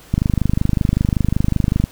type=click train; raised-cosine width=5 ms; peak=-3 dBFS; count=44; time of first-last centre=0.14-1.84 s; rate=25.3 Hz; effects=pink hiss -44 dBFS RMS until 1.91 s